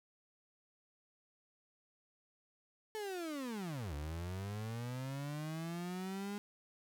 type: linear two-way sweep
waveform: 35% pulse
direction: down then up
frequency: 440 to 70.8 to 206.1 Hz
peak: -38 dBFS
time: 2.95-6.38 s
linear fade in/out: 0 ms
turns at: 3.94 s
effects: none